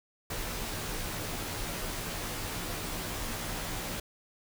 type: noise with comb filter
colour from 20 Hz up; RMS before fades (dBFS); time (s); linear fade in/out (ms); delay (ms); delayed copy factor
pink; -36; 0.3-4; 5; 15; -0.7
effects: none